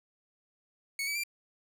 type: tone with pitch steps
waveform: sawtooth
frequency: 2217 / 2290 / 2365 Hz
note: C#7 / D7 / D7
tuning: 0 / -44 / +12 cents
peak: -28 dBFS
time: 0.99-1.236 s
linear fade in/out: 2 ms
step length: 82 ms
effects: none